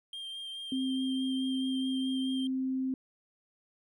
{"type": "tone with vibrato", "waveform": "triangle", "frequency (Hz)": 3184, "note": "G7", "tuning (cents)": 26, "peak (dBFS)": -37, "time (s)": [0.13, 2.47], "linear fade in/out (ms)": 2, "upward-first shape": "sine", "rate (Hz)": 4.7, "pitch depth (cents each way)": 16}
{"type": "tone", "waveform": "sine", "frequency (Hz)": 261.6, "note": "C4", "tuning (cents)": 0, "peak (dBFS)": -29, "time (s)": [0.72, 2.94], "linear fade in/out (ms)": 2}
{"effects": []}